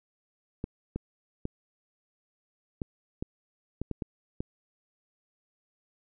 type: clicks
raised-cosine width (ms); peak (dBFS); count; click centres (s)
3; -19; 9; 0.641 / 0.96 / 1.454 / 2.818 / 3.225 / 3.816 / 3.913 / 4.022 / 4.405
effects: none